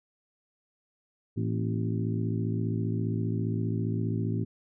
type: harmonic tone with a mistuned harmonic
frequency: 55 Hz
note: A1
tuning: in tune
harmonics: 2 / 3 / 4 / 5 / 6 / 7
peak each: -29 / -33 / -35 / -37 / -39 / -40 dBFS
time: 1.36-4.45 s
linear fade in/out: 20 ms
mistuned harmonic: 4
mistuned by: +98 cents
effects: none